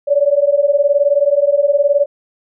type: beating tone pair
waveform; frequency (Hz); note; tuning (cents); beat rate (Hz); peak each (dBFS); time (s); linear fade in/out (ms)
sine; 562 / 581; C#5 / D5; +24 / -19; 19; -13; 0.07-2.06; 20
effects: none